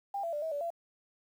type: tone with pitch steps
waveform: sine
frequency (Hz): 798 / 673 / 591 / 643 / 577 / 678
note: G5 / E5 / D5 / E5 / D5 / E5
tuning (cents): +31 / +36 / +11 / -43 / -31 / +49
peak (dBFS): -32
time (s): 0.14-0.704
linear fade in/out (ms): 5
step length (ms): 94
effects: 10-bit